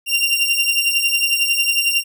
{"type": "beating tone pair", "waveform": "sawtooth", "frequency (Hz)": [2770, 2781], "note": ["F7", "F7"], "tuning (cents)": [-15, -8], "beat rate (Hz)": 11, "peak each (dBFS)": -15, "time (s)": [0.06, 2.04], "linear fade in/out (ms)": 50, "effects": []}